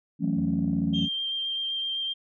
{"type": "chord", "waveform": "sine", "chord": "F# minor seventh", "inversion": "third", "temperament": "equal", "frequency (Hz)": [164.81, 185, 220, 277.2], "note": ["E3", "F#3", "A3", "C#4"], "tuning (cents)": [0, 0, 0, 0], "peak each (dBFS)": -28, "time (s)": [0.19, 1.09], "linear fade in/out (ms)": 50}
{"type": "tone", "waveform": "triangle", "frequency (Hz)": 84, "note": "E2", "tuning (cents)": 33, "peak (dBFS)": -35, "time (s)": [0.36, 1.07], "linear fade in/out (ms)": 20}
{"type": "tone with vibrato", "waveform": "sine", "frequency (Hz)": 3173, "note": "G7", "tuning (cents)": 20, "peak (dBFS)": -27, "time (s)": [0.93, 2.14], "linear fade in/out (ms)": 20, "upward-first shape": "triangle", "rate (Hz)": 7.8, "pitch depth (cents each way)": 13}
{"effects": ["tanh soft clip ceiling -15 dBFS"]}